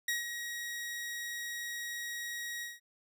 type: tone with ADSR envelope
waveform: sawtooth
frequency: 1897 Hz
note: A#6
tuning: 30 cents sharp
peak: -26 dBFS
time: 0.08-2.8 s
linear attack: 4 ms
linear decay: 150 ms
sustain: -8 dB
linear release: 180 ms
effects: none